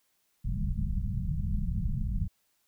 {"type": "low-pass noise", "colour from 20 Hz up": "pink", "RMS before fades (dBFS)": -30, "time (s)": [0.44, 2.28], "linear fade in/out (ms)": 20, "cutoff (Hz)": 210, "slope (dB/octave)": 96, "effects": ["white hiss -73 dBFS RMS until 2.67 s"]}